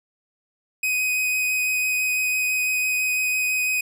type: tone with vibrato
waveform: 45% pulse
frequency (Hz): 2508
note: D#7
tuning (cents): +13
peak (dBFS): -20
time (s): 0.83-3.81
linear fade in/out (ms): 5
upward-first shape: sine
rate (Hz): 6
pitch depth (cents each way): 9
effects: none